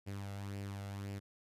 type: tone with flanger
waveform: sawtooth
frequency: 99.5 Hz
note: G2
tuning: 26 cents sharp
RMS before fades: -43 dBFS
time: 0.06-1.2 s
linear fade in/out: 20 ms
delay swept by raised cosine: 0.39 to 1.49 ms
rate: 1.9 Hz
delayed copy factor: +0.5
effects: resampled to 32000 Hz